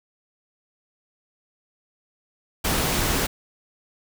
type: noise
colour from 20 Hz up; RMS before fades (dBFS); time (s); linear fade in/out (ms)
pink; -23; 2.64-3.27; 10
effects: none